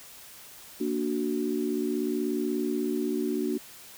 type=chord; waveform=sine; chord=Bb augmented; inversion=none; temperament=equal; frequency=233.1 / 293.7 / 370 Hz; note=Bb3 / D4 / F#4; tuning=0 / 0 / 0 cents; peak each=-31 / -30 / -30 dBFS; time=0.8-3.58 s; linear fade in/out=10 ms; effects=white hiss -48 dBFS RMS until 3.97 s